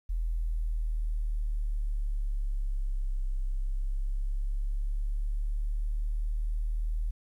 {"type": "linear two-way sweep", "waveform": "sine", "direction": "down then up", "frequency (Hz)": [41.2, 32.7, 39.43], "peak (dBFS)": -27, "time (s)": [0.09, 7.11], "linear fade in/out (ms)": 10, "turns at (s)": 3.29, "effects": ["11-bit"]}